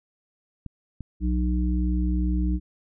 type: clicks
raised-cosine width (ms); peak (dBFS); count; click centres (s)
5; -23; 2; 0.663 / 1.007
type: harmonic tone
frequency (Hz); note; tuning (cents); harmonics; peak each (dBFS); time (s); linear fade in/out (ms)
61.3; B1; -12; 1 / 3 / 5; -22 / -28 / -30; 1.2-2.6; 50
effects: none